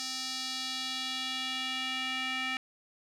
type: tone with band-pass filter sweep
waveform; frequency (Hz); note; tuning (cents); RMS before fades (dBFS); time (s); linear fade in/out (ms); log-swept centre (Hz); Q
square; 259.9; C4; -11; -35; 0-2.57; 0; 5100 to 2400; 2.3
effects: none